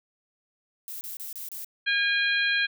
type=noise bursts; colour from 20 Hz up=violet; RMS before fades=-37 dBFS; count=5; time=0.88-1.646 s; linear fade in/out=0 ms; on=130 ms; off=29 ms
type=harmonic tone; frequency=813 Hz; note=G#5; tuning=37 cents flat; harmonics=2 / 3 / 4 / 5; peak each=-24 / -28 / -30 / -32 dBFS; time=1.86-2.67 s; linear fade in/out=20 ms
effects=none